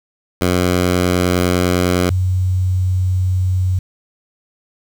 10% pulse / sine tone pair in turn, 89.9 / 92.43 Hz, F#2 / F#2, -49 / -1 cents, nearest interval unison, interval 48 cents, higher second, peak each -5 / -13 dBFS, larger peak first, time 0.41-2.1 / 2.1-3.79 s, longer neither, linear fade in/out 5 ms, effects 7-bit

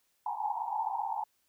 pink band-pass noise, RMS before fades -34 dBFS, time 0.26-1.24 s, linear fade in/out 5 ms, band 810 to 920 Hz, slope 96 dB/octave, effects white hiss -74 dBFS RMS until 1.48 s

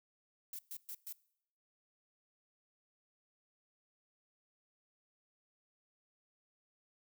violet noise bursts, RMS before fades -45 dBFS, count 4, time 0.53-1.126 s, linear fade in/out 2 ms, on 59 ms, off 120 ms, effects noise-tail reverb RT60 0.7 s tail -22 dB re dry

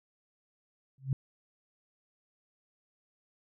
sine tone with exponential growth, 134 Hz, C3, 42 cents sharp, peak -22 dBFS, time 0.98-1.13 s, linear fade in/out 2 ms, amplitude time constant 31 ms, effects none

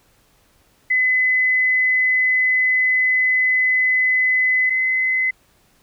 sine tone pair in turn, 2020 / 2038 Hz, B6 / C7, +39 / -46 cents, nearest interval unison, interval 15 cents, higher second, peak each -14 / -16 dBFS, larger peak first, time 0.9-4.7 / 4.7-5.31 s, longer first, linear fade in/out 10 ms, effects pink hiss -58 dBFS RMS until 5.82 s

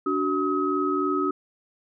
sine tone cluster, 288.7 / 372.1 / 1272 Hz, D4 / F#4 / D#6, -30 / +10 / +38 cents, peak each -26 dBFS, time 0.06-1.31 s, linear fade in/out 5 ms, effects none

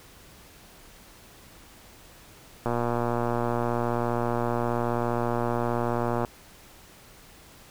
click train, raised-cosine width 1 ms, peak -13 dBFS, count 428, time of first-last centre 2.66-6.248 s, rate 119 Hz, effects pink hiss -51 dBFS RMS until 7.7 s

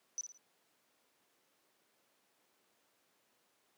sine tone with echo, 5970 Hz, F#8, 15 cents sharp, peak -35 dBFS, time 0.18-0.21 s, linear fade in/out 0 ms, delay 55 ms, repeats 3, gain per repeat -8 dB, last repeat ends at 0.375 s, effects pink hiss -74 dBFS RMS until 3.77 s + high-pass 300 Hz 12 dB/octave

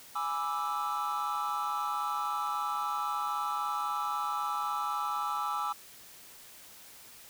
triangle chord, E dominant seventh, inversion first, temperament equal, 830.6 / 987.8 / 1174.7 / 1318.5 Hz, G#5 / B5 / D6 / E6, 0 / 0 / 0 / 0 cents, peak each -34 / -37 / -33 / -32 dBFS, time 0.15-5.73 s, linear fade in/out 10 ms, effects tanh soft clip ceiling -21 dBFS + white hiss -52 dBFS RMS until 7.29 s

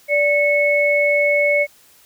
sine tone pair together, 583.2 / 2200 Hz, D5 / C#7, -12 / -14 cents, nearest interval octave + major seventh, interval 2298 cents, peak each -16 dBFS, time 0.08-1.67 s, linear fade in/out 50 ms, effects white hiss -51 dBFS RMS until 2.05 s

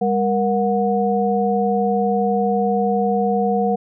sine tone cluster, 201.2 / 470.6 / 731 Hz, G3 / A#4 / F#5, +45 / +16 / -21 cents, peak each -20 dBFS, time 0.01-3.76 s, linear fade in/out 10 ms, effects none

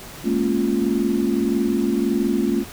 sine chord, Bb minor seventh, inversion third, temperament equal with one note detuned, 211.4 / 233.1 / 277.2 / 349.2 Hz, Ab3 / Bb3 / Db4 / F4, +31 / 0 / 0 / 0 cents, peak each -23 dBFS, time 0.23-2.65 s, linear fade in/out 50 ms, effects pink hiss -38 dBFS RMS until 2.72 s

